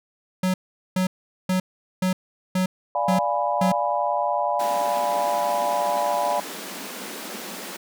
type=tone bursts; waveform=square; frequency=185.3 Hz; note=F#3; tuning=3 cents sharp; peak=-20 dBFS; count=7; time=0.43-3.72 s; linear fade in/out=5 ms; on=110 ms; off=420 ms
type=chord; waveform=sine; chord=D diminished seventh; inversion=none; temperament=equal; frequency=587.3 / 698.5 / 830.6 / 987.8 Hz; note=D5 / F5 / Ab5 / Cb6; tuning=0 / 0 / 0 / 0 cents; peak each=-26 dBFS; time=2.95-6.4 s; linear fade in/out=2 ms
type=high-pass noise; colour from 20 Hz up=pink; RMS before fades=-35 dBFS; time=4.59-7.77 s; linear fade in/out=10 ms; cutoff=180 Hz; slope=96 dB/octave
effects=none